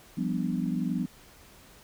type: chord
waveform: sine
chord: G dominant seventh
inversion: third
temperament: equal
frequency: 174.61 / 196 / 246.9 / 293.7 Hz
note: F3 / G3 / B3 / D4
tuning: 0 / 0 / 0 / 0 cents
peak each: -31 / -32 / -31 / -36 dBFS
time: 0.17-1.06 s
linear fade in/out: 10 ms
effects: pink hiss -54 dBFS RMS until 1.83 s